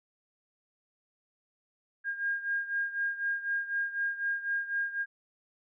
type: beating tone pair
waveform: sine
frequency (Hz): 1616 / 1620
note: G#6 / G#6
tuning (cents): -48 / -43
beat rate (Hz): 4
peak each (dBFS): -31 / -35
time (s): 2.04-5.06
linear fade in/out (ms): 50
effects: none